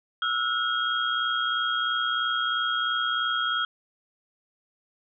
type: tone cluster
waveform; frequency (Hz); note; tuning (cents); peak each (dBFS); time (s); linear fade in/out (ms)
sine; 1319 / 1442 / 3260; E6 / F#6 / G#7; +1 / -45 / -33; -28; 0.22-3.65; 2
effects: none